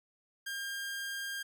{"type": "tone", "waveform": "sawtooth", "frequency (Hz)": 1606, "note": "G6", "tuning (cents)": 41, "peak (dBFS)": -33, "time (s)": [0.46, 1.43], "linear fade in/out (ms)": 10, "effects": []}